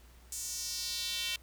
square tone with high-pass filter sweep, 207.4 Hz, G#3, 2 cents flat, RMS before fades -37 dBFS, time 0.32-1.36 s, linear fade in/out 2 ms, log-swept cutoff 7500 to 2900 Hz, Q 2.6, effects added 60 Hz sine -55 dBFS peak until 1.42 s + pink hiss -62 dBFS RMS until 1.42 s

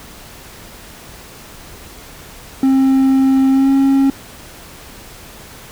triangle tone with pitch glide, 266.6 to 271.9 Hz, C4 to C#4, +33 to -33 cents, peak -7 dBFS, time 2.63-4.1 s, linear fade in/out 2 ms, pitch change +34 cents, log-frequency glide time 3.5-3.71 s, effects pink hiss -37 dBFS RMS until 5.71 s

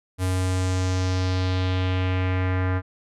square tone with low-pass filter sweep, 92.5 Hz, F#2, in tune, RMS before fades -23 dBFS, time 0.18-2.82 s, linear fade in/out 50 ms, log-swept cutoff 11000 to 1600 Hz, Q 2.1, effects none

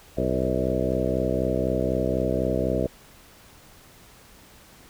harmonic tone with a mistuned harmonic, 64 Hz, C2, 38 cents flat, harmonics 1 / 2 / 3 / 4 / 5 / 6 / 7 / 8 / 9 / 10, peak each -31 / -31 / -31 / -31 / -31 / -31 / -31 / -31 / -31 / -31 dBFS, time 0.17-2.87 s, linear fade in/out 5 ms, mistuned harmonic 8, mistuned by -27 cents, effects pink hiss -51 dBFS RMS until 4.89 s

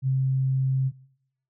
sine tone, 132.5 Hz, C3, 22 cents sharp, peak -20 dBFS, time 0.02-0.92 s, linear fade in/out 50 ms, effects noise-tail reverb RT60 0.8 s tail -23 dB re dry

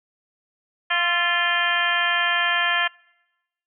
harmonic tone with a mistuned harmonic, 348.6 Hz, F4, 3 cents flat, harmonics 2 / 3 / 4 / 5 / 6 / 7 / 8 / 9, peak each -29 / -28 / -28 / -22 / -30 / -28 / -32 / -27 dBFS, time 0.9-2.88 s, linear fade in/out 10 ms, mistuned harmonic 4, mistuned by -41 cents, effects noise-tail reverb RT60 1.0 s tail -26 dB re dry

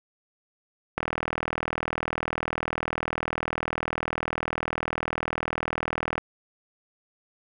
click train, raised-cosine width 0.5 ms, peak -11 dBFS, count 209, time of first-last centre 0.98-6.18 s, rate 40 Hz, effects none

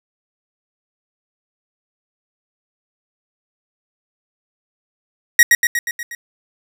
45% pulse tone with echo, 1896 Hz, A#6, 29 cents sharp, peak -4 dBFS, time 5.39-5.43 s, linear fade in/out 2 ms, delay 120 ms, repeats 6, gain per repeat -4 dB, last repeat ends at 6.15 s, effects none

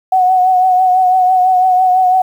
sine tone with vibrato, 740 Hz, F#5, in tune, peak -7 dBFS, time 0.12-2.22 s, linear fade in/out 5 ms, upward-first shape triangle, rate 6 Hz, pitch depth 39 cents each way, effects 7-bit

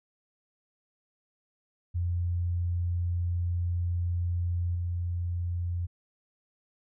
sine tone with level steps, 87.31 Hz, F2, in tune, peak -26 / -28 dBFS, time 1.94-5.87 s, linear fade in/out 20 ms, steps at 4.75 s, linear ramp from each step 2 ms, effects none

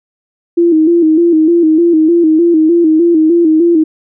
sine tone with vibrato, 328.1 Hz, E4, 8 cents flat, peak -5 dBFS, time 0.57-3.84 s, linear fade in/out 10 ms, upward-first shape square, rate 3.3 Hz, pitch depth 73 cents each way, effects none

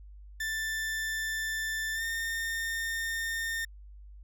40% pulse tone with pitch glide, 1770 to 1819.8 Hz, A6 to A#6, +10 to -42 cents, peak -30 dBFS, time 0.4-3.65 s, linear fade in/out 5 ms, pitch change +48 cents, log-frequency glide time 1.94-2.03 s, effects added 50 Hz sine -46 dBFS peak until 4.23 s

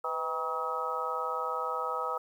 harmonic tone with a mistuned harmonic, 159.4 Hz, D#3, 42 cents sharp, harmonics 3 / 4 / 5 / 6 / 7 / 8, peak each -37 / -41 / -39 / -38 / -42 / -33 dBFS, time 0.04-2.18 s, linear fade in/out 5 ms, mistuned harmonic 3, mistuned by +73 cents, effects 10-bit

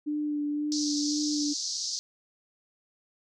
sine tone with vibrato, 296.1 Hz, D4, 14 cents sharp, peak -27 dBFS, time 0.06-1.54 s, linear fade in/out 20 ms, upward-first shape sine, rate 1.9 Hz, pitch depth 18 cents each way
white band-pass noise, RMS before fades -33 dBFS, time 0.72-1.99 s, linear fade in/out 0 ms, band 4400 to 6200 Hz, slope 48 dB/octave
effects none

